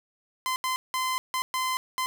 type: tone bursts at uneven times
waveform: sawtooth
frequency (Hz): 1031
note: C6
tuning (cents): -26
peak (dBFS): -22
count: 6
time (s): 0.46-0.56 / 0.64-0.76 / 0.94-1.18 / 1.34-1.42 / 1.54-1.77 / 1.98-2.06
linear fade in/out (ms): 0
effects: none